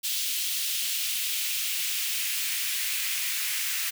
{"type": "noise with high-pass filter sweep", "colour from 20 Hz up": "white", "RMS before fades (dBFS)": -29, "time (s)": [0.03, 3.91], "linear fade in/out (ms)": 20, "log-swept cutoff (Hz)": [3200, 2000], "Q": 1.8, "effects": []}